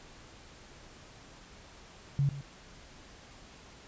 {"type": "tone with echo", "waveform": "sine", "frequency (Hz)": 140.1, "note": "C#3", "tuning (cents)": 19, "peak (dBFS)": -24, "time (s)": [2.19, 2.29], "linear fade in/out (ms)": 0, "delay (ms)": 120, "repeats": 1, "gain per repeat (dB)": -14, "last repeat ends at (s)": 2.41, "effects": ["pink hiss -53 dBFS RMS until 3.87 s", "resampled to 16000 Hz"]}